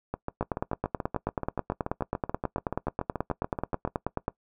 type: two click trains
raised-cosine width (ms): 1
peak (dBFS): -16 / -13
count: 27 / 37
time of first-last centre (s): 0.14-3.876 / 0.41-4.281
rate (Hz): 6.96 / 9.3
effects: noise-tail reverb RT60 0.1 s tail -21 dB re dry